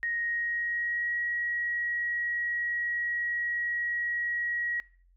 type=tone with pitch glide; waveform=sine; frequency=1872 to 1905.8 Hz; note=A#6 to A#6; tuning=+7 to +38 cents; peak=-28 dBFS; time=0.03-4.8 s; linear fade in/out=0 ms; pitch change=+31 cents; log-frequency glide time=0.17-1.17 s; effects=noise-tail reverb RT60 0.5 s tail -23 dB re dry + added 44 Hz sine -59 dBFS peak until 5.16 s